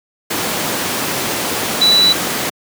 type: tone in noise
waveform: sine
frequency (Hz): 3951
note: B7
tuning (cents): 0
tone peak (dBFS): -8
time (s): 1.81-2.13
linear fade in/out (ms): 10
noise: pink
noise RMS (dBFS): -18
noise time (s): 0.3-2.5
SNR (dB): +7
effects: high-pass 200 Hz 12 dB/octave